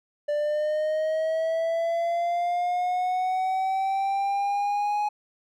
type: linear sweep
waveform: triangle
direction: up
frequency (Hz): 587.3 to 837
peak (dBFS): -21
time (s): 0.28-5.09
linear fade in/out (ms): 10
effects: none